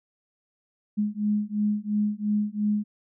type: beating tone pair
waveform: sine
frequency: 207.7 / 210.6 Hz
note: G#3 / G#3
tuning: 0 / +24 cents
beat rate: 2.9 Hz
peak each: -26 / -26 dBFS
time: 0.97-2.84 s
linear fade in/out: 20 ms
effects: none